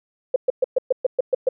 sine tone bursts, 516 Hz, C5, 24 cents flat, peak -13 dBFS, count 9, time 0.34-1.489 s, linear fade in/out 5 ms, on 21 ms, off 120 ms, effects none

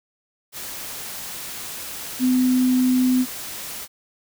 sine tone in noise, 253.9 Hz, B3, 48 cents sharp, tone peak -15 dBFS, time 2.19-3.26 s, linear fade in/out 50 ms, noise white, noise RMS -33 dBFS, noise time 0.52-3.88 s, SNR +15 dB, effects none

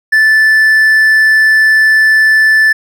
triangle tone, 1754 Hz, A6, 6 cents flat, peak -3 dBFS, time 0.12-2.73 s, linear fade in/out 10 ms, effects none

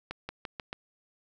accelerating click train, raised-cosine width 0.3 ms, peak -20 dBFS, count 5, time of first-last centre 0.11-0.729 s, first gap 180 ms, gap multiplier 0.9, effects none

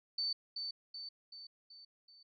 sine tone with echo, 4536 Hz, C#8, 39 cents sharp, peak -33 dBFS, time 0.18-0.33 s, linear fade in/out 5 ms, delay 380 ms, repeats 5, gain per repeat -5 dB, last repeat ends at 2.23 s, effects none

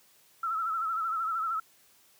sine tone with vibrato, 1318.5 Hz, E6, in tune, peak -28 dBFS, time 0.43-1.6 s, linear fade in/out 5 ms, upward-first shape sine, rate 13 Hz, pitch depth 66 cents each way, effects white hiss -62 dBFS RMS until 2.19 s + high-pass 80 Hz 12 dB/octave

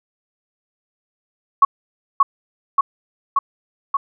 sine tone with echo, 1108.7 Hz, C#6, in tune, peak -6 dBFS, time 1.62-1.65 s, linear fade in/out 5 ms, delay 580 ms, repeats 4, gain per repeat -2 dB, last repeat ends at 3.97 s, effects none

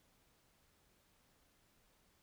silence, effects pink hiss -73 dBFS RMS until 2.22 s

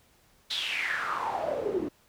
pink noise with band-pass filter sweep, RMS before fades -31 dBFS, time 0.5-1.89 s, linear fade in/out 10 ms, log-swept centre 3900 to 290 Hz, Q 6.5, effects pink hiss -63 dBFS RMS until 2.08 s

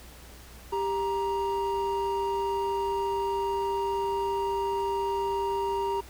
triangle tone pair together, 395.2 / 940 Hz, G4 / A#5, +14 / +14 cents, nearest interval octave + minor third, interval 1500 cents, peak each -27 dBFS, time 0.72-6.01 s, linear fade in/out 10 ms, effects added 60 Hz sine -48 dBFS peak until 6.09 s + pink hiss -50 dBFS RMS until 6.09 s

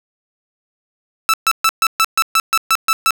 sawtooth tone bursts, 1318.5 Hz, E6, in tune, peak -7 dBFS, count 11, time 1.29-3.107 s, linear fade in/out 0 ms, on 47 ms, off 130 ms, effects none

